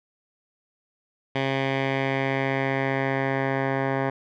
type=tone with low-pass filter sweep; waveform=10% pulse; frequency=135.1 Hz; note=C#3; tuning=44 cents flat; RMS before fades=-25 dBFS; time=1.35-4.1 s; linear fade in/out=5 ms; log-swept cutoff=2800 to 1500 Hz; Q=2.3; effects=none